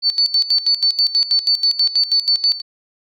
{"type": "tone with tremolo", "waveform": "sine", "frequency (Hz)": 4502, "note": "C#8", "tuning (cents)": 26, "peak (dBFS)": -11, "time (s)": [0.02, 2.62], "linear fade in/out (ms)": 50, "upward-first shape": "square", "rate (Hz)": 6.2, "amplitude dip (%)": 80, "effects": []}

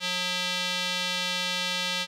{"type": "tone with band-pass filter", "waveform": "square", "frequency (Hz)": 180.7, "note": "F#3", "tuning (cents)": -41, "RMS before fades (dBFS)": -29, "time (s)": [0, 2.07], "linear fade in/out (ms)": 50, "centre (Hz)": 3600, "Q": 1.8, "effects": []}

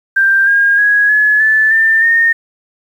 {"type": "tone with pitch steps", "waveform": "sine", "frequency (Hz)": [1581, 1620.8, 1661.5, 1703.3, 1746.1, 1790.1, 1835.1], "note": ["G6", "G#6", "G#6", "G#6", "A6", "A6", "A#6"], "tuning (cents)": [14, -43, 0, 43, -14, 29, -28], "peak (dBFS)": -7, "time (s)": [0.16, 2.33], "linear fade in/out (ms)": 10, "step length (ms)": 310, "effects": ["7-bit"]}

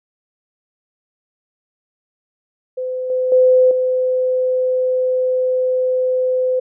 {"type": "tone with level steps", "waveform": "sine", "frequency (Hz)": 510, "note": "C5", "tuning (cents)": -44, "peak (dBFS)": [-20, -15, -8, -14], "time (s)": [2.77, 6.6], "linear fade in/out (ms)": 10, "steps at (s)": [3.1, 3.32, 3.71], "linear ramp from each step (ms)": 2, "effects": []}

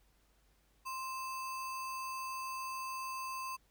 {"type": "tone with sample-and-hold", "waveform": "sine", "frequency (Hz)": 1046.5, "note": "C6", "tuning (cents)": 0, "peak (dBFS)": -38, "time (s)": [0.85, 3.57], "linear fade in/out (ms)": 20, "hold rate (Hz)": 3675, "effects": ["added 50 Hz sine -70 dBFS peak until 3.7 s", "pink hiss -73 dBFS RMS until 3.7 s"]}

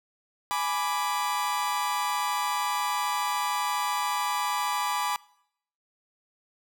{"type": "chord", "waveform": "40% pulse", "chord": "G# diminished", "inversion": "none", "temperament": "equal with one note detuned", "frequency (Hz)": [833.5, 987.8, 1174.7], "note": ["G#5", "B5", "D6"], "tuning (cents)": [6, 0, 0], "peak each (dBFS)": [-31, -29, -30], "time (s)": [0.51, 5.16], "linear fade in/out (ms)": 0, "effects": ["noise-tail reverb RT60 0.7 s tail -22 dB re dry"]}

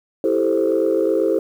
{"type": "chord", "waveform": "sine", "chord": "A minor seventh", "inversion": "second", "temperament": "equal", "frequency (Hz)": [329.6, 392, 440, 523.3], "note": ["E4", "G4", "A4", "C5"], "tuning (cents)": [0, 0, 0, 0], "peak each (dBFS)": -20, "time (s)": [0.24, 1.39], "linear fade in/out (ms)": 2, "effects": ["tanh soft clip ceiling -8 dBFS", "8-bit"]}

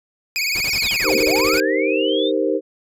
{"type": "tone with vibrato", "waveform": "25% pulse", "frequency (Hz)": 2349, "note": "D7", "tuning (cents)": 0, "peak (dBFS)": -15, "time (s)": [0.36, 1.6], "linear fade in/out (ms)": 0, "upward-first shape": "sine", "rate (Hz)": 19, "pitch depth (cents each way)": 130}
{"type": "noise bursts", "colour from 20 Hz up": "pink", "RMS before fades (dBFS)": -31, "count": 12, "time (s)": [0.55, 1.589], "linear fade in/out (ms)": 5, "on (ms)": 60, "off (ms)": 29}
{"type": "linear two-way sweep", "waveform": "sine", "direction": "down then up", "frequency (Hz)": [5920, 200.1, 3743], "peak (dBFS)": -23, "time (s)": [0.69, 2.32], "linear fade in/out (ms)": 50, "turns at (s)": 1.15}
{"type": "chord", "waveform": "sine", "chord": "C minor seventh", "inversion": "first", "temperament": "equal", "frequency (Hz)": [311.1, 392, 466.2, 523.3], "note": ["Eb4", "G4", "Bb4", "C5"], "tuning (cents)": [0, 0, 0, 0], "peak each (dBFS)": -22, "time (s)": [1.03, 2.61], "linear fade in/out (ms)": 50}
{"effects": ["resampled to 32000 Hz"]}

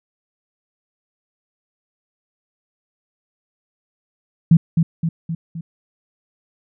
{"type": "tone with echo", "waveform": "sine", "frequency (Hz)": 164.81, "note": "E3", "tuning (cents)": 0, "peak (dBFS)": -6, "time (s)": [4.51, 4.57], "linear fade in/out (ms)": 5, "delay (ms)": 260, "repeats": 4, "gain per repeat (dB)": -5, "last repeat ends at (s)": 5.61, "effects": []}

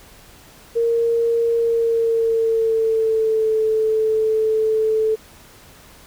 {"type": "tone with pitch glide", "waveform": "sine", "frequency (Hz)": [463.9, 437.9], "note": ["A#4", "A4"], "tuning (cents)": [-8, -8], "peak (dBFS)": -15, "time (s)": [0.75, 5.16], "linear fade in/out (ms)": 20, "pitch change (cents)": -100, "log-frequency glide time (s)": [1.56, 3.54], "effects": ["pink hiss -46 dBFS RMS until 6.06 s"]}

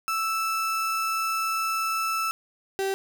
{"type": "tone pair in turn", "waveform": "35% pulse", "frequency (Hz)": [1318.5, 388], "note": ["E6", "G4"], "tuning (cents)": [0, -18], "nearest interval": "octave + major sixth", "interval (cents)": 2118, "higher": "first", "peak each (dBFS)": -23, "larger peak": "neither", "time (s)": [[0.08, 2.31], [2.79, 2.94]], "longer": "first", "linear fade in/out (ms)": 0, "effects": []}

